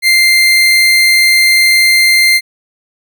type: tone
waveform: 30% pulse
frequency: 2093 Hz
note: C7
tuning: in tune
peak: -3 dBFS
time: 0.02-2.41 s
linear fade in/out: 50 ms
effects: none